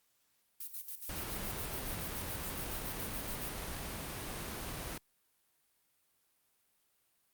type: noise with tremolo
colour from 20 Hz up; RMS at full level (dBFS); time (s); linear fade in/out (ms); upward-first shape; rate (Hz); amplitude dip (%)
violet; -42; 0.6-3.49; 5; square; 7.1; 70
type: noise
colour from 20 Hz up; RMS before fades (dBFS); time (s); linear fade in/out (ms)
pink; -41; 1.09-4.98; 5
effects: white hiss -75 dBFS RMS until 7.33 s + Opus 48 kbps